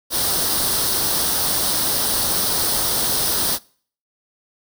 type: noise with comb filter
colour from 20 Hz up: white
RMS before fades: -20 dBFS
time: 0.1-3.59 s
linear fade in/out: 50 ms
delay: 0.21 ms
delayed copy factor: +0.65
effects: noise-tail reverb RT60 0.5 s tail -24 dB re dry